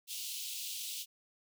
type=high-pass noise; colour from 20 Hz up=pink; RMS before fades=-41 dBFS; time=0.07-1.06 s; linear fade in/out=50 ms; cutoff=2800 Hz; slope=48 dB/octave; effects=none